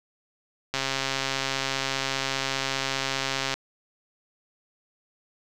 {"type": "click train", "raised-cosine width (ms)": 0.2, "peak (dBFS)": -9, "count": 379, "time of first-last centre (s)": [0.74, 3.54], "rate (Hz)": 135, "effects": []}